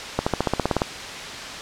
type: accelerating click train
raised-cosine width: 1 ms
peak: -5 dBFS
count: 11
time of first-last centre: 0.19-0.818 s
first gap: 75 ms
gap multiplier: 0.96
effects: white hiss -32 dBFS RMS until 1.61 s + low-pass 5000 Hz 12 dB/octave